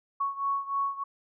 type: beating tone pair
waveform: sine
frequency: 1108.7 / 1112 Hz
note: C#6 / C#6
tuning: 0 / +5 cents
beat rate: 3.3 Hz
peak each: -29 / -32 dBFS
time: 0.2-1.04 s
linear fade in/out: 10 ms
effects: none